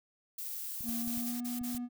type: noise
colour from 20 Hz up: violet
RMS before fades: -40 dBFS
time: 0.38-1.31 s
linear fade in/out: 5 ms
type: clicks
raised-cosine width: 5 ms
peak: -37 dBFS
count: 6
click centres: 0.808 / 0.891 / 1.075 / 1.175 / 1.614 / 1.748 s
type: tone with pitch glide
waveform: triangle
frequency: 233.1 to 243.6 Hz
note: A#3 to B3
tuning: 0 to -24 cents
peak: -33 dBFS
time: 0.83-1.89 s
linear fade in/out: 50 ms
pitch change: +76 cents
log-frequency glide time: 0.96-1.45 s
type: noise bursts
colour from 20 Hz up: blue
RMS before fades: -42 dBFS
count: 5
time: 0.88-1.782 s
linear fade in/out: 10 ms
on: 150 ms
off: 38 ms
effects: none